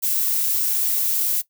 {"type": "noise", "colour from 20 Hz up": "violet", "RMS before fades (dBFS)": -21, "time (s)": [0.02, 1.42], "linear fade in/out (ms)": 20, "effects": ["noise-tail reverb RT60 0.1 s tail -17 dB re dry"]}